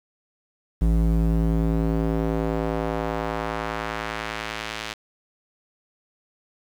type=tone with band-pass filter sweep; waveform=square; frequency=55 Hz; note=A1; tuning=in tune; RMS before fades=-24 dBFS; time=0.81-4.94 s; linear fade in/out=10 ms; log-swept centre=110 to 3300 Hz; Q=0.84; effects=8-bit